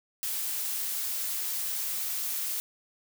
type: noise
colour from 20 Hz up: blue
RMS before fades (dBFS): -32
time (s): 0.23-2.6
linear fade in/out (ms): 0
effects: none